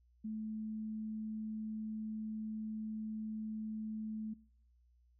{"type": "tone", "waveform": "sine", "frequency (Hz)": 217.3, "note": "A3", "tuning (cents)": -21, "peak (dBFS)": -38, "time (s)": [0.24, 4.34], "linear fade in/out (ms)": 10, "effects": ["noise-tail reverb RT60 0.6 s tail -23 dB re dry", "added 60 Hz sine -66 dBFS peak until 5.19 s"]}